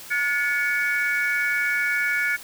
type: tone cluster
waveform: sine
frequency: 1442 / 1724 / 2238 Hz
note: F#6 / A6 / C#7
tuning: -45 / -36 / +16 cents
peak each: -24 dBFS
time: 0.1-2.37 s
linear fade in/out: 20 ms
effects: tanh soft clip ceiling -14 dBFS + white hiss -41 dBFS RMS until 2.43 s